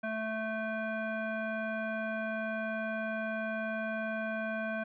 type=tone with frequency modulation; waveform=sine; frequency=659.3 Hz; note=E5; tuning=in tune; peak=-32 dBFS; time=0.03-4.84 s; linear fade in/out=10 ms; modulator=879 Hz; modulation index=1.3; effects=none